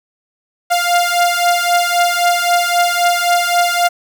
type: beating tone pair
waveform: sawtooth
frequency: 698.5 / 702.3 Hz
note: F5 / F5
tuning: 0 / +10 cents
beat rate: 3.8 Hz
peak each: -11 dBFS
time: 0.7-3.89 s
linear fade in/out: 20 ms
effects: none